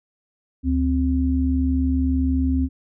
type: tone pair together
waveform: sine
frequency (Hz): 73.31 / 261.6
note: D2 / C4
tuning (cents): -3 / 0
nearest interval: octave + minor seventh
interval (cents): 2203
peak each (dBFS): -20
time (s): 0.63-2.69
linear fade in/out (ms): 50
effects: none